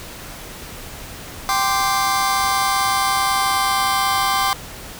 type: chord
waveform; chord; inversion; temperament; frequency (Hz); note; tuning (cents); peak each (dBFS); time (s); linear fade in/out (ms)
sawtooth; G suspended fourth; none; just; 784 / 1045.3 / 1176; G5 / C6 / D6; 0 / -2 / +2; -17; 1.49-4.53; 0
effects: pink hiss -35 dBFS RMS until 4.99 s